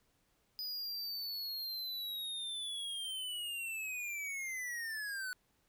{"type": "linear sweep", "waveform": "square", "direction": "down", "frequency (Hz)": [4981, 1474], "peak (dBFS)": -39, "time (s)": [0.59, 5.33], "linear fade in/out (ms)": 0, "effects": ["pink hiss -75 dBFS RMS until 5.68 s"]}